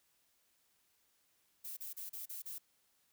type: noise bursts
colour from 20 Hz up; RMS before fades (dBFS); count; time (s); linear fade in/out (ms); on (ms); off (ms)
violet; -45; 6; 1.64-2.585; 10; 130; 33
effects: white hiss -75 dBFS RMS until 3.12 s